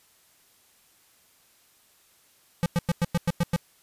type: tone bursts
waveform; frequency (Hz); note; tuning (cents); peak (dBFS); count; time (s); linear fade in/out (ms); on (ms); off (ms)
square; 172.2; F3; -24; -21; 8; 2.63-3.562; 0; 29; 100
effects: white hiss -61 dBFS RMS until 3.82 s + resampled to 32000 Hz